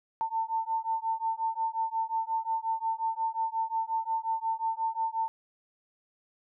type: beating tone pair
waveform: sine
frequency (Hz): 895 / 900.6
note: A5 / A5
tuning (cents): +29 / +40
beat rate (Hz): 5.6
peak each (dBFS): -31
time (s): 0.21-5.28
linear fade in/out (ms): 0
effects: none